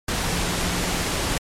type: tone in noise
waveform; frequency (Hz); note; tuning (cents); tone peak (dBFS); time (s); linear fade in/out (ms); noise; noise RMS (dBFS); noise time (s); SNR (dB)
sine; 174.61; F3; 0; -30; 0.32-1.05; 5; pink; -24; 0.08-1.38; -9
effects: low-pass 10000 Hz 12 dB/octave + MP3 64 kbps